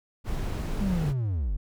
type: noise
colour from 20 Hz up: brown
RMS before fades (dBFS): -30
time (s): 0.24-1.14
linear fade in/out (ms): 50
type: linear sweep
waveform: triangle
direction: down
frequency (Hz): 207.7 to 38.1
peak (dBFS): -23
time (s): 0.8-1.57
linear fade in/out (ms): 10
effects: none